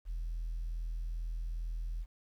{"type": "tone", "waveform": "sine", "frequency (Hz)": 41.18, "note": "E1", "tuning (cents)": -1, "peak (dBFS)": -33, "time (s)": [0.05, 2.06], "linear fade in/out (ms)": 50, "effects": ["tanh soft clip ceiling -32 dBFS", "11-bit"]}